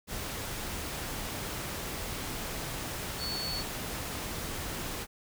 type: tone in noise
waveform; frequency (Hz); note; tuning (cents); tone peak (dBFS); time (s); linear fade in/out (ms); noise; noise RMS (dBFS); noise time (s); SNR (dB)
sine; 4435; C#8; 0; -34; 3.18-3.64; 50; pink; -37; 0.07-5.07; 0
effects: none